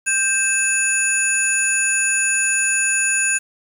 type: tone cluster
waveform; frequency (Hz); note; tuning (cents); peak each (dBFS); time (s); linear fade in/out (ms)
sine; 1579 / 2608 / 6850 / 9690; G6 / E7 / A8 / D#9; +12 / -19 / -47 / -47; -21; 0.06-3.39; 20
effects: tanh soft clip ceiling -6 dBFS + 7-bit